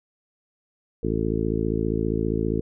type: harmonic tone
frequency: 55 Hz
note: A1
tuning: in tune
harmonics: 1 / 2 / 3 / 4 / 5 / 6 / 7 / 8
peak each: -30 / -30 / -30 / -30 / -30 / -30 / -30 / -30 dBFS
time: 1.03-2.61 s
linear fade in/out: 5 ms
effects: none